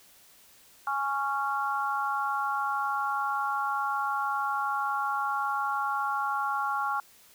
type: chord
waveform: sine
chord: Db major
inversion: second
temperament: equal with one note detuned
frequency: 830.6 / 1108.7 / 1383.3 Hz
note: Ab5 / Db6 / F6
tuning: 0 / 0 / -17 cents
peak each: -31 dBFS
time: 0.87-7 s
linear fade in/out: 2 ms
effects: white hiss -57 dBFS RMS until 7.34 s